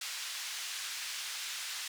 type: band-pass noise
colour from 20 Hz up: white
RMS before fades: -40 dBFS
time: 0.01-1.88 s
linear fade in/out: 5 ms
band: 1600 to 6000 Hz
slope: 12 dB/octave
effects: none